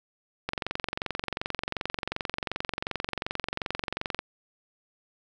click train, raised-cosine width 0.3 ms, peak -13 dBFS, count 85, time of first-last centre 0.49-4.19 s, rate 22.7 Hz, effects none

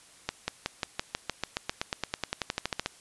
accelerating click train, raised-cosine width 0.2 ms, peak -11 dBFS, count 23, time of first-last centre 0.29-2.861 s, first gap 190 ms, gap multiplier 0.95, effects white hiss -55 dBFS RMS until 3 s + resampled to 24000 Hz

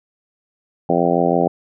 harmonic tone, 86.1 Hz, F2, 24 cents flat, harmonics 2 / 3 / 4 / 5 / 6 / 7 / 8 / 9, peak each -22 / -22 / -22 / -22 / -22 / -22 / -22 / -22 dBFS, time 0.89-1.48 s, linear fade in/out 5 ms, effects none

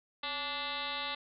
sine tone with frequency modulation, 2349 Hz, D7, in tune, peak -34 dBFS, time 0.23-1.15 s, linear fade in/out 5 ms, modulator 298 Hz, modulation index 5.7, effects none

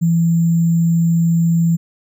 sine tone with sample-and-hold, 167 Hz, E3, 23 cents sharp, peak -11 dBFS, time 0.01-1.77 s, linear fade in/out 20 ms, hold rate 7350 Hz, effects none

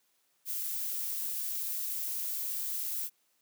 violet noise, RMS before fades -35 dBFS, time 0.45-3.1 s, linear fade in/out 50 ms, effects white hiss -73 dBFS RMS until 3.41 s + high-pass 150 Hz 12 dB/octave

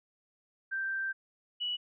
sine tone pair in turn, 1568 / 2941 Hz, G6 / F#7, 0 / -11 cents, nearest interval major seventh, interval 1089 cents, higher second, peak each -31 / -31 dBFS, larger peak neither, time 0.71-1.13 / 1.6-1.77 s, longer first, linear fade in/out 20 ms, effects none

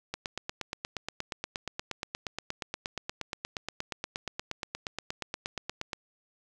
click train, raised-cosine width 0.2 ms, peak -16 dBFS, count 50, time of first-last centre 0.14-5.932 s, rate 8.46 Hz, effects none

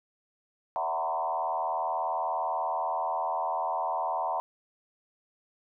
sine tone with frequency modulation, 830.6 Hz, G#5, in tune, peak -27 dBFS, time 0.76-4.4 s, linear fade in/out 0 ms, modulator 80.3 Hz, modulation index 2.5, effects none

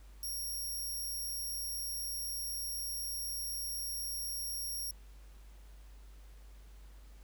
5% pulse tone, 5588 Hz, F8, in tune, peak -31 dBFS, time 0.23-4.91 s, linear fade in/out 2 ms, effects added 50 Hz sine -51 dBFS peak until 7.23 s + pink hiss -65 dBFS RMS until 7.23 s

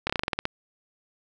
slowing click train, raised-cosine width 0.3 ms, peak -9 dBFS, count 10, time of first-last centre 0.07-0.454 s, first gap 26 ms, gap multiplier 1.12, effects none

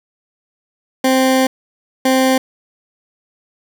20% pulse tone bursts at uneven times, 261.6 Hz, C4, in tune, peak -6 dBFS, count 2, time 1.04-1.47 / 2.05-2.38 s, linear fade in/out 5 ms, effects none

